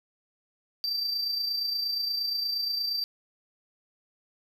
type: tone with amplitude modulation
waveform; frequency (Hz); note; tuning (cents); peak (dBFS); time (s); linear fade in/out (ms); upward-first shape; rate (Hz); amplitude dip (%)
triangle; 4675; D8; -9; -24; 0.84-3.04; 0; sine; 28.5; 45
effects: none